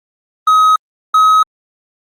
triangle tone pair in turn, 1267 / 1272.5 Hz, D#6 / D#6, +31 / +39 cents, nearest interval unison, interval 8 cents, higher second, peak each -4 dBFS, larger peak neither, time 0.47-0.76 / 1.14-1.43 s, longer neither, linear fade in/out 5 ms, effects Opus 24 kbps

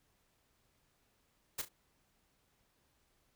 white noise with echo, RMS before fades -37 dBFS, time 1.58-1.62 s, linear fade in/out 10 ms, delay 34 ms, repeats 2, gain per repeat -11 dB, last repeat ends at 1.688 s, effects pink hiss -75 dBFS RMS until 3.35 s

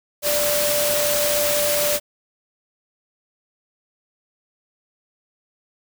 sine tone in noise, 587.3 Hz, D5, in tune, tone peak -21 dBFS, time 0.22-2 s, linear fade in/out 50 ms, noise white, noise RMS -22 dBFS, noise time 0.22-2 s, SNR -2 dB, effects none

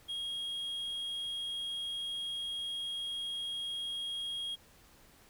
triangle tone, 3271 Hz, G#7, 27 cents flat, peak -34 dBFS, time 0.08-4.56 s, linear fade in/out 20 ms, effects pink hiss -61 dBFS RMS until 5.29 s

